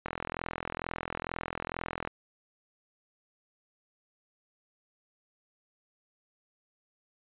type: click train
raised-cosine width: 0.5 ms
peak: -18 dBFS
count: 86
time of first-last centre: 0.06-2.074 s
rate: 42.2 Hz
effects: resampled to 8000 Hz